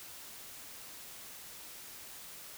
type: silence
effects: white hiss -49 dBFS RMS until 2.57 s